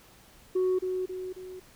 sine tone with echo, 370 Hz, F#4, in tune, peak -21 dBFS, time 0.55-0.79 s, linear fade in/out 10 ms, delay 270 ms, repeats 3, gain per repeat -6 dB, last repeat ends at 1.6 s, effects tanh soft clip ceiling -21 dBFS + pink hiss -56 dBFS RMS until 1.75 s

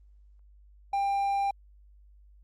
triangle tone, 795 Hz, G5, 24 cents sharp, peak -23 dBFS, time 0.93-1.51 s, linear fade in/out 5 ms, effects added 50 Hz sine -53 dBFS peak until 2.43 s + Opus 24 kbps

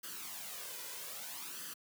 white noise with flanger, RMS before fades -45 dBFS, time 0.03-1.74 s, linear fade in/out 10 ms, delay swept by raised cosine 0.64 to 2.04 ms, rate 0.62 Hz, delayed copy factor +0.65, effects high-pass 200 Hz 12 dB/octave

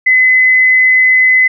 sine tone, 2027 Hz, B6, 45 cents sharp, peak -5 dBFS, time 0.06-1.48 s, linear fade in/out 10 ms, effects none

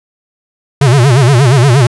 square tone with vibrato, 130.1 Hz, C3, 9 cents flat, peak -5 dBFS, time 0.81-1.87 s, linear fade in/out 5 ms, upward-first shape sine, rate 8.5 Hz, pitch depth 190 cents each way, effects resampled to 24000 Hz

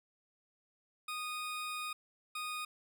20% pulse tone pair in turn, 1238 / 1238 Hz, D#6 / D#6, -9 / -9 cents, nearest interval unison, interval 0 cents, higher neither, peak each -33 / -33 dBFS, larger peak neither, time 1.08-1.93 / 2.35-2.65 s, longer first, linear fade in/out 5 ms, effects none

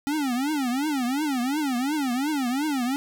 square tone with vibrato, 273 Hz, C#4, 26 cents flat, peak -24 dBFS, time 0.07-2.96 s, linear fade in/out 0 ms, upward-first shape triangle, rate 2.8 Hz, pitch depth 260 cents each way, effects none

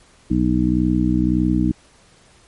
harmonic tone, 61.74 Hz, B1, in tune, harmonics 1 / 2 / 3 / 4 / 5, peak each -23 / -25 / -20 / -21 / -19 dBFS, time 0.3-1.72 s, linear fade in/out 10 ms, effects pink hiss -52 dBFS RMS until 2.47 s + MP3 48 kbps

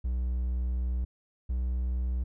triangle tone pair in turn, 61.74 / 62.1 Hz, B1 / B1, 0 / +10 cents, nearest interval unison, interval 10 cents, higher second, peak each -25 dBFS, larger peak neither, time 0.04-1.05 / 1.49-2.24 s, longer first, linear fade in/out 10 ms, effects none

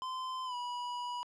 square tone with pitch glide, 1031 to 975.4 Hz, C6 to B5, -26 to -22 cents, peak -37 dBFS, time 0.02-1.23 s, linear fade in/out 0 ms, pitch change -96 cents, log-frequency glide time 0.45-0.55 s, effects low-pass 5000 Hz 12 dB/octave

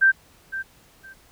sine tone with echo, 1568 Hz, G6, in tune, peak -12 dBFS, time 0.01-0.12 s, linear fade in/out 20 ms, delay 510 ms, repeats 2, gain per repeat -14 dB, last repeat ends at 1.14 s, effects pink hiss -55 dBFS RMS until 1.31 s

